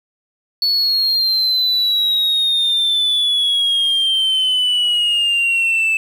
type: exponential sweep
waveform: sine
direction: down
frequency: 4435 to 2626 Hz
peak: -11 dBFS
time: 0.62-5.97 s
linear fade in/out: 2 ms
effects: tanh soft clip ceiling -12 dBFS + 7-bit